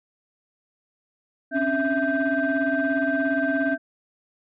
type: tone cluster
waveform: sine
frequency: 267.1 / 284.2 / 659 / 1563 Hz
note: C4 / C#4 / E5 / G6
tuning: +36 / +43 / -1 / -6 cents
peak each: -25 dBFS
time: 1.51-3.78 s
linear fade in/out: 50 ms
effects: tanh soft clip ceiling -14 dBFS